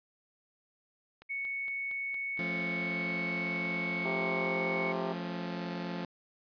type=click train; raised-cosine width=0.3 ms; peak=-35 dBFS; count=15; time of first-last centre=1.22-4.453 s; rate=4.33 Hz
type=tone; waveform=sine; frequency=2217 Hz; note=C#7; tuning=in tune; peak=-33 dBFS; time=1.29-4.93 s; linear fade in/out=20 ms
type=chord; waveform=sawtooth; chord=F augmented; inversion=none; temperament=just; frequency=174.61 / 218.3 / 272.8 Hz; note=F3 / A3 / C#4; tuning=0 / -13 / -28 cents; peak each=-33 / -38 / -39 dBFS; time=2.39-6.05 s; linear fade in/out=2 ms
type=harmonic tone; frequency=131.2 Hz; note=C3; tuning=5 cents sharp; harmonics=3 / 4 / 5 / 6 / 7 / 8 / 9; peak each=-37 / -39 / -41 / -43 / -44 / -45 / -46 dBFS; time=4.05-5.13 s; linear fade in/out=2 ms
effects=resampled to 11025 Hz